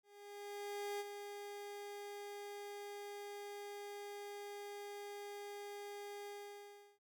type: tone with ADSR envelope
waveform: 30% pulse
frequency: 407.9 Hz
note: G#4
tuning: 31 cents flat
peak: -37 dBFS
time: 0.03-6.99 s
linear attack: 970 ms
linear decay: 31 ms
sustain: -7 dB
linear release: 710 ms
effects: none